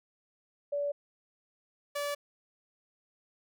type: tone pair in turn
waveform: sine / sawtooth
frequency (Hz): 575 / 577.2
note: D5 / D5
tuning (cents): -37 / -30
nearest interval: unison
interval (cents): 7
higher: second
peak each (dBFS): -29 / -28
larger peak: second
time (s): 0.72-0.92 / 1.95-2.15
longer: neither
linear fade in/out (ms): 10
effects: none